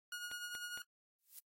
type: tone with tremolo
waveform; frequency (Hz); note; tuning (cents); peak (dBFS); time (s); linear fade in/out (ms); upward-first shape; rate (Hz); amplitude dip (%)
sawtooth; 1441; F#6; -46; -37; 0.12-0.82; 2; triangle; 10; 55
type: clicks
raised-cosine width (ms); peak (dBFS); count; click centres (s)
0.3; -37; 3; 0.315 / 0.551 / 0.775
type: noise with exponential growth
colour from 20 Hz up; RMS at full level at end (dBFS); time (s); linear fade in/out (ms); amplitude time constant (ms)
violet; -46; 1.19-1.39; 2; 42
effects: noise-tail reverb RT60 0.1 s tail -26 dB re dry + AAC 48 kbps